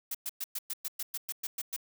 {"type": "noise bursts", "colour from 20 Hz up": "blue", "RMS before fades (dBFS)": -35, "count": 12, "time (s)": [0.11, 1.764], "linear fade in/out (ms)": 5, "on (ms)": 37, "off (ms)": 110, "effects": []}